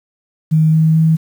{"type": "tone with pitch steps", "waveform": "sine", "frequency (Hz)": [157.5, 158.96, 160.44], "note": ["D#3", "D#3", "E3"], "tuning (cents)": [21, 37, -47], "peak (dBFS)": -8, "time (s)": [0.51, 1.17], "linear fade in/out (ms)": 20, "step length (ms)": 220, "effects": ["7-bit"]}